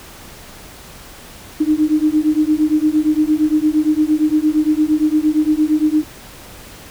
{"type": "beating tone pair", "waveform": "sine", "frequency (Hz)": [302.4, 311.1], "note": ["D#4", "D#4"], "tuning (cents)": [-49, 0], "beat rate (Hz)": 8.7, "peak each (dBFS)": -15, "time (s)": [1.6, 6.04], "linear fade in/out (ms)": 10, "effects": ["pink hiss -38 dBFS RMS until 6.9 s"]}